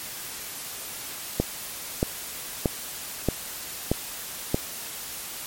click train, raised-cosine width 2 ms, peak -7 dBFS, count 6, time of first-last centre 1.4-4.545 s, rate 1.59 Hz, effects white hiss -36 dBFS RMS until 5.46 s + MP3 64 kbps

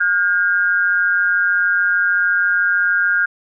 sine tone pair together, 1424 / 1610.4 Hz, F6 / G6, +33 / +46 cents, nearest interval major second, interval 213 cents, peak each -16 dBFS, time 0-3.26 s, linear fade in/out 10 ms, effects none

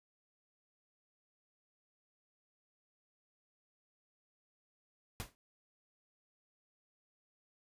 pink noise with exponential decay, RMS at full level -39 dBFS, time 5.2-5.35 s, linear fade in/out 0 ms, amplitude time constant 31 ms, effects resampled to 32000 Hz

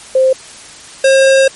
sine / square tone pair in turn, 523.3 / 536.5 Hz, C5 / C5, 0 / +43 cents, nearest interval unison, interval 43 cents, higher second, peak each -6 dBFS, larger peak neither, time 0.15-0.33 / 1.04-1.48 s, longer second, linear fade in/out 5 ms, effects white hiss -34 dBFS RMS until 1.55 s + MP3 48 kbps

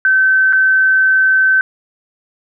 sine tone with dropouts, 1537 Hz, G6, 35 cents flat, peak -8 dBFS, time 0.05-1.61 s, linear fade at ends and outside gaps 1 ms, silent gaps 0.526-0.531 s, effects none

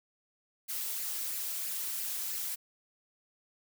blue noise with flanger, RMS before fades -36 dBFS, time 0.68-2.56 s, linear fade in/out 20 ms, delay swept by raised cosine 0.41 to 3.01 ms, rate 3 Hz, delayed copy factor +0.5, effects none

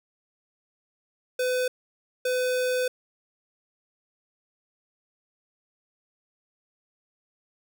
square tone bursts at uneven times, 504 Hz, B4, 35 cents sharp, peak -24 dBFS, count 2, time 1.39-1.68 / 2.25-2.88 s, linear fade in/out 5 ms, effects none

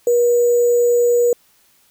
sine tone with sample-and-hold, 480 Hz, B4, 49 cents flat, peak -11 dBFS, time 0.07-1.33 s, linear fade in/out 2 ms, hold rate 7350 Hz, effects white hiss -56 dBFS RMS until 1.9 s

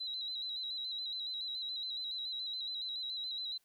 sine tone with vibrato, 3951 Hz, B7, in tune, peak -37 dBFS, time 0-3.58 s, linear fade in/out 10 ms, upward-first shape square, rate 7.1 Hz, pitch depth 41 cents each way, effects white hiss -75 dBFS RMS until 3.64 s

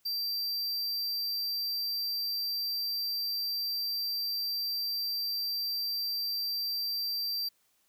square tone, 4699 Hz, D8, in tune, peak -31 dBFS, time 0.05-7.49 s, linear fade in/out 10 ms, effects white hiss -71 dBFS RMS until 7.88 s

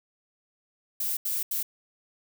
violet noise bursts at uneven times, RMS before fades -29 dBFS, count 3, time 1-1.17 / 1.25-1.43 / 1.51-1.63 s, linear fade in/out 5 ms, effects none

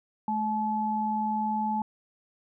sine tone pair together, 215.1 / 860.4 Hz, A3 / A5, -39 / -39 cents, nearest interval 2 octaves, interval 2400 cents, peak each -30 / -27 dBFS, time 0.28-1.82 s, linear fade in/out 2 ms, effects none

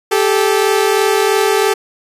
sawtooth tone pair together, 392 / 435 Hz, G4 / A4, 0 / -20 cents, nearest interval major second, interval 180 cents, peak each -10 dBFS, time 0.11-1.74 s, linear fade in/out 10 ms, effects resampled to 32000 Hz

